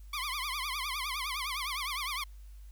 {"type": "tone with vibrato", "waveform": "15% pulse", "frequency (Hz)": 1108.7, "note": "C#6", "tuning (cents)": 0, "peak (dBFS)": -27, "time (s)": [0.13, 2.24], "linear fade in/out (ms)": 5, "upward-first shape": "triangle", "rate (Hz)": 9.8, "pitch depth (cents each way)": 200, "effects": ["added 50 Hz sine -46 dBFS peak until 2.71 s", "white hiss -67 dBFS RMS until 2.71 s"]}